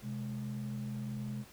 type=ring-modulated tone; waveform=triangle; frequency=169.1 Hz; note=E3; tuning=44 cents sharp; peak=-30 dBFS; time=0.02-1.45 s; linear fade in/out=50 ms; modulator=40.7 Hz; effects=tanh soft clip ceiling -31 dBFS + pink hiss -57 dBFS RMS until 1.52 s